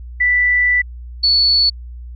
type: tone pair in turn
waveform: sine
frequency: 1975.5 / 4435 Hz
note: B6 / C#8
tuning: 0 / 0 cents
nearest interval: octave + major second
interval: 1400 cents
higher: second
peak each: -11 / -10 dBFS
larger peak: second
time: 0.2-0.82 / 1.23-1.7 s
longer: first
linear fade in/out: 10 ms
effects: added 60 Hz sine -29 dBFS peak until 2.15 s